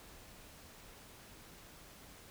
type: silence
effects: pink hiss -56 dBFS RMS until 2.3 s